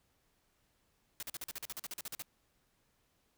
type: noise bursts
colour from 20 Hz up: white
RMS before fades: -42 dBFS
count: 15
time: 1.2-2.221 s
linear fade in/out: 0 ms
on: 27 ms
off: 44 ms
effects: pink hiss -75 dBFS RMS until 3.37 s